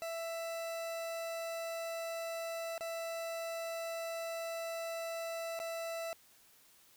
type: tone with dropouts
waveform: 40% pulse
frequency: 663 Hz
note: E5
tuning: 10 cents sharp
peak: -37 dBFS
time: 0.02-6.13 s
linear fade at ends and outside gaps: 0 ms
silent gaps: 2.779-2.808 / 5.591-5.6 s
effects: white hiss -64 dBFS RMS until 6.96 s